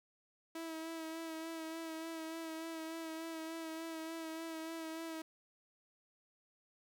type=tone with vibrato; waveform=sawtooth; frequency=324.3 Hz; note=E4; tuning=28 cents flat; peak=-38 dBFS; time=0.55-5.22 s; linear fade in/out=5 ms; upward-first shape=sine; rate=3.4 Hz; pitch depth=27 cents each way; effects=12-bit